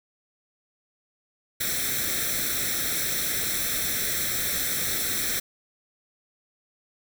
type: noise with comb filter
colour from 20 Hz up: white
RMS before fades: -27 dBFS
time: 1.6-5.4 s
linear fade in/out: 10 ms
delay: 0.52 ms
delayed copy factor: +0.8
effects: none